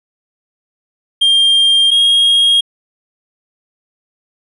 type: tone pair in turn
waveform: triangle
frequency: 3200 / 3262 Hz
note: G7 / G#7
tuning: +35 / -32 cents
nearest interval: unison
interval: 33 cents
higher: second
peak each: -6 dBFS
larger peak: neither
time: 1.21-1.91 / 1.91-2.61 s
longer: neither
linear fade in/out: 10 ms
effects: resampled to 24000 Hz